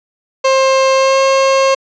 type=tone with pitch glide; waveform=30% pulse; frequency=531 to 537.5 Hz; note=C5 to C5; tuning=+25 to +47 cents; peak=-6 dBFS; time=0.44-1.75 s; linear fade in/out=10 ms; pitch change=+22 cents; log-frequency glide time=0.95-1.19 s; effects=resampled to 16000 Hz